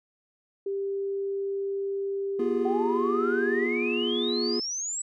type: tone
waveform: sine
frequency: 394.6 Hz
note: G4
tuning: 11 cents sharp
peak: -27 dBFS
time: 0.66-3.66 s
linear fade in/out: 5 ms
type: chord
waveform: triangle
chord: F diminished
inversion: second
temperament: equal with one note detuned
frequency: 242 / 349.2 / 415.3 Hz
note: Cb4 / F4 / Ab4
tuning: -35 / 0 / 0 cents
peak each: -28 dBFS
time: 2.39-4.6 s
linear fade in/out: 5 ms
type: exponential sweep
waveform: sine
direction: up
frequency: 737 to 7930 Hz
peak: -29 dBFS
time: 2.65-5.02 s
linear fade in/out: 5 ms
effects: none